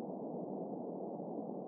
pink band-pass noise, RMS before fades -43 dBFS, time 0-1.67 s, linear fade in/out 0 ms, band 170 to 780 Hz, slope 48 dB/octave, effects none

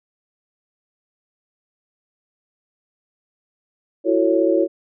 sine chord, F# minor seventh, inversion third, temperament just, 333 / 370 / 444 / 555 Hz, E4 / F#4 / A4 / C#5, +18 / 0 / +16 / +2 cents, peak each -18 / -20 / -23 / -19 dBFS, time 4.04-4.68 s, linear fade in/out 50 ms, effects none

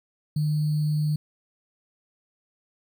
sine tone with sample-and-hold, 151.4 Hz, D#3, 47 cents flat, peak -21 dBFS, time 0.36-1.16 s, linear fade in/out 5 ms, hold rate 4410 Hz, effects none

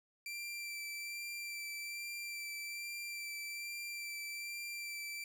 sawtooth tone with vibrato, 2349 Hz, D7, in tune, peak -38 dBFS, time 0.26-5.24 s, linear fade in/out 2 ms, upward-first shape sine, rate 1.2 Hz, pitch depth 15 cents each way, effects none

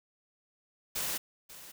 white noise with echo, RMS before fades -34 dBFS, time 0.95-1.18 s, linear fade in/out 10 ms, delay 540 ms, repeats 1, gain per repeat -15 dB, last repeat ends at 1.72 s, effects none

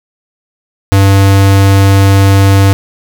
square tone, 98 Hz, G2, in tune, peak -4 dBFS, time 0.92-2.73 s, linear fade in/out 0 ms, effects none

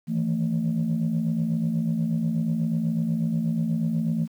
sine tone cluster, 157.2 / 165.4 / 224.7 Hz, D#3 / E3 / A3, +18 / +6 / +37 cents, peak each -30 / -24 / -24 dBFS, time 0.07-4.28 s, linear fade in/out 50 ms, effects tanh soft clip ceiling -17 dBFS + 9-bit

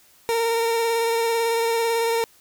30% pulse tone with vibrato, 460 Hz, A#4, 23 cents flat, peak -17 dBFS, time 0.29-2.24 s, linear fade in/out 0 ms, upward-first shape sine, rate 18 Hz, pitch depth 21 cents each way, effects white hiss -55 dBFS RMS until 2.4 s

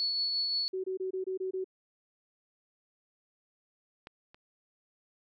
sine tone with tremolo, 4412 Hz, C#8, 9 cents flat, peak -27 dBFS, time 0-0.68 s, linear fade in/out 0 ms, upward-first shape triangle, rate 5.7 Hz, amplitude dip 30%
sine tone bursts, 375.9 Hz, F#4, 27 cents sharp, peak -31 dBFS, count 7, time 0.73-1.644 s, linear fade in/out 10 ms, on 110 ms, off 24 ms
clicks, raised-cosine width 0.3 ms, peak -29 / -37 dBFS, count 2, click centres 4.071 / 4.345 s
effects none

